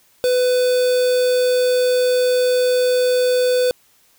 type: tone with quantisation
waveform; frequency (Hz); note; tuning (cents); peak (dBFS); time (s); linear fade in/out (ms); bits
triangle; 500; B4; +21; -12; 0.24-3.71; 0; 4
effects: white hiss -56 dBFS RMS until 4.18 s